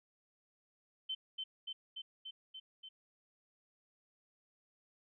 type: tone with echo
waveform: sine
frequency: 3081 Hz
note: G7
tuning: 31 cents flat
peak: -36 dBFS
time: 1.09-1.15 s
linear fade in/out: 10 ms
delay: 290 ms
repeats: 6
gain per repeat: -2 dB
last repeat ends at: 2.89 s
effects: none